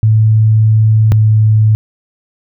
sine tone pair in turn, 109.4 / 108.46 Hz, A2 / A2, -9 / -24 cents, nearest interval unison, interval 15 cents, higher first, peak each -5 dBFS, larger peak neither, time 0.03-1.12 / 1.12-1.75 s, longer first, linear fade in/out 0 ms, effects none

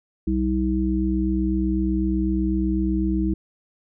harmonic tone, 64 Hz, C2, 38 cents flat, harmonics 1 / 3 / 5, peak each -24 / -24 / -23 dBFS, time 0.27-3.34 s, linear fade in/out 5 ms, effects none

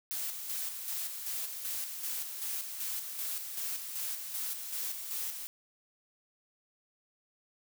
blue noise with tremolo, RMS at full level -36 dBFS, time 0.11-5.47 s, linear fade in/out 0 ms, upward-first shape square, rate 2.6 Hz, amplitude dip 45%, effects none

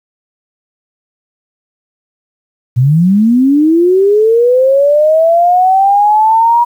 sine linear sweep, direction up, 116.54 to 960 Hz, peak -5 dBFS, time 2.76-6.65 s, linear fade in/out 20 ms, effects 7-bit

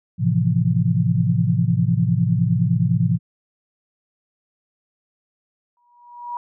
sine chord, F major seventh, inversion first, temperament equal with one note detuned, 110.32 / 130.81 / 164.81 / 174.61 Hz, A2 / C3 / E3 / F3, +5 / 0 / 0 / 0 cents, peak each -21 dBFS, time 0.18-3.19 s, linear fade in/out 50 ms
sine tone with exponential growth, 962 Hz, B5, 46 cents flat, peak -23 dBFS, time 5.77-6.37 s, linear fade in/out 1 ms, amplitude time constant 130 ms
effects none

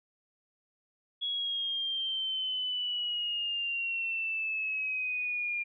sine exponential sweep, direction down, 3352 to 2400 Hz, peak -30 dBFS, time 1.21-5.64 s, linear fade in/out 20 ms, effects none

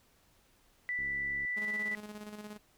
sine tone, 1975.5 Hz, B6, in tune, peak -32 dBFS, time 0.89-1.95 s, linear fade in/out 0 ms
click train, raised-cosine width 3 ms, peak -40 dBFS, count 33, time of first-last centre 0.99-1.449 s, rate 69.7 Hz
sawtooth tone with tremolo, 210 Hz, G#3, 19 cents sharp, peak -38 dBFS, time 1.56-2.58 s, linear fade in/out 20 ms, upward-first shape square, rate 17 Hz, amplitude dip 50%
effects pink hiss -67 dBFS RMS until 2.77 s

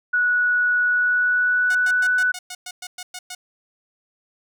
sine tone with pitch glide, 1468 to 1490.2 Hz, F#6 to F#6, -14 to +12 cents, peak -16 dBFS, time 0.13-2.32 s, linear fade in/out 10 ms, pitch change +26 cents, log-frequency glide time 0.86-2.17 s
5% pulse tone bursts, 729 Hz, F#5, 26 cents flat, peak -20 dBFS, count 11, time 1.7-3.35 s, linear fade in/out 5 ms, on 50 ms, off 110 ms
effects none

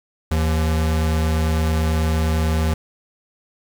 square tone pair together, 78.85 / 167.6 Hz, D#2 / E3, +24 / +29 cents, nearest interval octave + minor second, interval 1305 cents, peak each -18 / -26 dBFS, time 0.31-2.74 s, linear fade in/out 5 ms, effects 9-bit

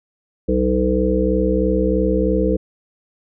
harmonic tone, 63.1 Hz, B1, 38 cents sharp, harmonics 1 / 3 / 5 / 7 / 8, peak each -21 / -21 / -21 / -21 / -21 dBFS, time 0.48-2.57 s, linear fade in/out 10 ms, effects none

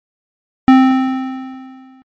square tone with exponential decay, 261.6 Hz, C4, in tune, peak -3 dBFS, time 0.68-2.02 s, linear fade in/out 0 ms, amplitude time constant 290 ms, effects low-pass 2000 Hz 12 dB/octave + MP3 48 kbps

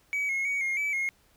triangle tone with pitch steps, 2274 / 2166 / 2245 / 2139 / 2300 / 2152 Hz, C#7 / C#7 / C#7 / C7 / D7 / C7, +44 / -41 / +21 / +38 / -37 / +48 cents, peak -24 dBFS, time 0.13-1.09 s, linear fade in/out 0 ms, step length 160 ms, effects tanh soft clip ceiling -20 dBFS + pink hiss -64 dBFS RMS until 1.36 s

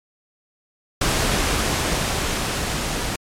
pink noise with level ramp, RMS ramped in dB -19 to -25 dBFS, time 1.01-3.16 s, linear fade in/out 5 ms, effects low-pass 10000 Hz 12 dB/octave + MP3 96 kbps

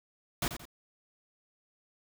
pink noise with echo, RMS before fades -31 dBFS, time 0.42-0.48 s, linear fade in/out 2 ms, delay 87 ms, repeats 2, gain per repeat -9 dB, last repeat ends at 0.654 s, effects none

